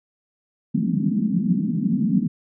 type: band-pass noise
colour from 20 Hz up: white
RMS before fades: -21 dBFS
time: 0.74-2.28 s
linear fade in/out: 10 ms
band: 170 to 240 Hz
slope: 48 dB/octave
effects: none